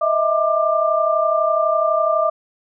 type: tone cluster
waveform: sine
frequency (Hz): 626 / 658 / 1190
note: D#5 / E5 / D6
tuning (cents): +10 / -3 / +22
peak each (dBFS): -19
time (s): 0.01-2.3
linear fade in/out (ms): 10
effects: none